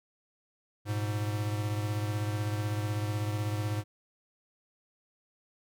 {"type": "beating tone pair", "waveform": "square", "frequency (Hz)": [104.3, 120.3], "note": ["G#2", "B2"], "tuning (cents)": [8, -45], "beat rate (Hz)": 16, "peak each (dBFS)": [-31, -38], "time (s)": [0.85, 3.84], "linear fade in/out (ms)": 50, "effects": []}